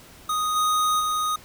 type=tone with level steps; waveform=square; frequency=1244.5 Hz; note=D#6; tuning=in tune; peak=-23 / -20 / -23 dBFS; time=0.29-1.36 s; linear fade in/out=5 ms; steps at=0.55 / 0.99 s; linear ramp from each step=20 ms; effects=pink hiss -48 dBFS RMS until 1.44 s